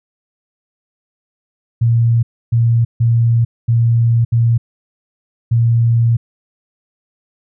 sine tone bursts at uneven times, 116.54 Hz, A#2, in tune, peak -9 dBFS, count 6, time 1.81-2.23 / 2.52-2.85 / 3-3.45 / 3.68-4.25 / 4.32-4.58 / 5.51-6.17 s, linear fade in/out 10 ms, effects none

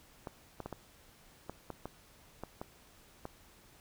clicks, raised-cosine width 1 ms, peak -26 dBFS, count 10, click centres 0.272 / 0.603 / 0.66 / 0.727 / 1.496 / 1.703 / 1.856 / 2.436 / 2.615 / 3.254 s, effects pink hiss -61 dBFS RMS until 3.8 s

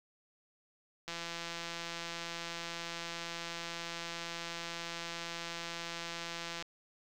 click train, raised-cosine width 0.2 ms, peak -23 dBFS, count 938, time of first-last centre 1.08-6.624 s, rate 169 Hz, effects 9-bit

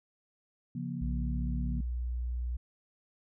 sine chord, Bb minor, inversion first, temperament equal with one note detuned, 138.59 / 174.61 / 238.4 Hz, Db3 / F3 / Bb3, 0 / 0 / +39 cents, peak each -38 dBFS, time 0.75-1.81 s, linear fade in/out 5 ms
sine tone, 60.7 Hz, B1, 29 cents flat, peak -31 dBFS, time 1.01-2.57 s, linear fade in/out 10 ms
effects none

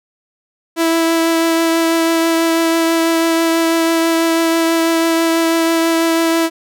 sawtooth tone with vibrato, 329.6 Hz, E4, in tune, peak -8 dBFS, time 0.76-6.5 s, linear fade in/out 50 ms, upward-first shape triangle, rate 6.1 Hz, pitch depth 13 cents each way, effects none

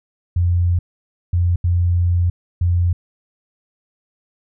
sine tone bursts at uneven times, 87.6 Hz, F2, 6 cents sharp, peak -13 dBFS, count 4, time 0.36-0.79 / 1.33-1.56 / 1.64-2.3 / 2.61-2.93 s, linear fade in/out 5 ms, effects none

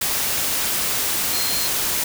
sine tone in noise, 4186 Hz, C8, in tune, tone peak -26 dBFS, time 1.33-1.68 s, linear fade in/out 5 ms, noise white, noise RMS -22 dBFS, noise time 0.01-2.04 s, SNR -7 dB, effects none

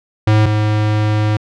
square tone pair in turn, 107.4 / 106.53 Hz, A2 / G#2, -41 / +45 cents, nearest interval unison, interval 14 cents, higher first, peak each -9 / -13 dBFS, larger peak first, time 0.27-0.46 / 0.46-1.37 s, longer second, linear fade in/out 5 ms, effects low-pass 4000 Hz 12 dB/octave

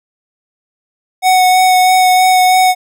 square tone with vibrato, 740 Hz, F#5, in tune, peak -7 dBFS, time 1.22-2.75 s, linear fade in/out 50 ms, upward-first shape sine, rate 3.1 Hz, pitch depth 12 cents each way, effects none

